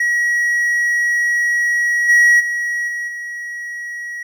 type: tone with level steps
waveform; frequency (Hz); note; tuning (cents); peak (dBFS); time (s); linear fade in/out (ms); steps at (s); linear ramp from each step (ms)
triangle; 1913; A#6; +44; -12 / -6 / -16 / -19 / -23; 0-4.23; 5; 2.08 / 2.39 / 2.87 / 3.07; 20
effects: none